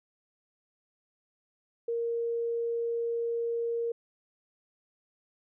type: tone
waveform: sine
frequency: 466.2 Hz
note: A#4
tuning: in tune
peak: -28 dBFS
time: 1.88-3.92 s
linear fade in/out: 5 ms
effects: none